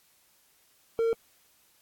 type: tone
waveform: triangle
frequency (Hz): 457.1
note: A#4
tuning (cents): -34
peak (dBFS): -21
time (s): 0.99-1.13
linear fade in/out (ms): 0
effects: white hiss -64 dBFS RMS until 1.81 s + AAC 64 kbps